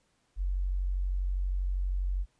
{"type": "tone", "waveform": "sine", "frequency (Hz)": 46.25, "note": "F#1", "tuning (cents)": 0, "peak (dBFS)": -27, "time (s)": [0.36, 2.26], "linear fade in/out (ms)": 50, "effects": ["pink hiss -72 dBFS RMS until 2.39 s", "resampled to 22050 Hz"]}